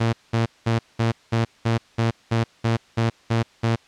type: tone bursts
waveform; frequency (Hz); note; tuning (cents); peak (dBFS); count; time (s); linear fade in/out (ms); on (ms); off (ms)
sawtooth; 114.6; A#2; -29; -14; 12; 0-3.76; 10; 130; 200
effects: white hiss -54 dBFS RMS until 3.87 s + low-pass 5000 Hz 12 dB/octave